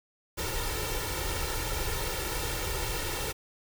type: noise with comb filter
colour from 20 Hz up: pink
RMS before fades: -32 dBFS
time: 0.37-3.33 s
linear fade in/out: 20 ms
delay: 2.2 ms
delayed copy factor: +0.8
effects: none